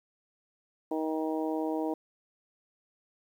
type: harmonic tone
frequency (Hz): 157.8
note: D#3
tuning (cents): +25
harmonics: 2 / 3 / 4 / 5 / 6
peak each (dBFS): -31 / -35 / -37 / -39 / -41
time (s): 0.91-1.94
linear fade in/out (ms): 5
effects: 10-bit